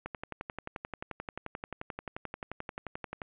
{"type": "click train", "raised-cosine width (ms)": 0.5, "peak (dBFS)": -22, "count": 37, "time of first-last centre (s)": [0.06, 3.218], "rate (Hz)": 11.4, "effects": ["resampled to 8000 Hz", "10-bit"]}